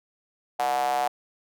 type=tone with high-pass filter; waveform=square; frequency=66.3 Hz; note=C2; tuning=23 cents sharp; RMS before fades=-25 dBFS; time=0.59-1.08 s; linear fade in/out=5 ms; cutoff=740 Hz; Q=7.2; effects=none